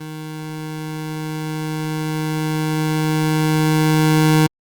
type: tone with level ramp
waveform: 25% pulse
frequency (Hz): 155.56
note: D#3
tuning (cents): 0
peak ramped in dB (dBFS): -25 to -7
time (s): 0-4.47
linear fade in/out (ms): 10
effects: Opus 32 kbps